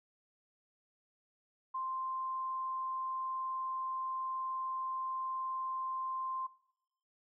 sine tone, 1046.5 Hz, C6, in tune, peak -35 dBFS, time 1.74-6.47 s, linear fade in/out 10 ms, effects noise-tail reverb RT60 0.7 s tail -18 dB re dry

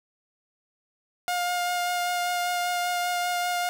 sawtooth tone with vibrato, 710 Hz, F5, 28 cents sharp, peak -21 dBFS, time 1.28-3.69 s, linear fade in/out 0 ms, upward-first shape sine, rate 5.1 Hz, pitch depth 12 cents each way, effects none

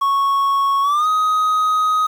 triangle tone with pitch glide, 1106 to 1255.9 Hz, C#6 to D#6, -4 to +16 cents, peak -12 dBFS, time 0.01-2.07 s, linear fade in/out 10 ms, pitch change +220 cents, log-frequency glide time 0.82-1.07 s, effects 7-bit

